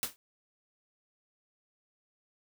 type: noise with exponential decay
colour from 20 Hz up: white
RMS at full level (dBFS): -29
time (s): 0.03-0.16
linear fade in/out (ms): 0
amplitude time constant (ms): 28
effects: none